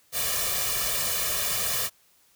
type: noise with comb filter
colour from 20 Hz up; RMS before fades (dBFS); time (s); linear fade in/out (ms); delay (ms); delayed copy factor
white; -27; 0.12-1.9; 50; 1.7; +0.95
effects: white hiss -62 dBFS RMS until 2.35 s